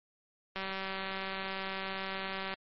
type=click train; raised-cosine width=0.3 ms; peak=-21 dBFS; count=381; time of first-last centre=0.56-2.539 s; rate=192 Hz; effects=low-pass 5000 Hz 12 dB/octave + MP3 32 kbps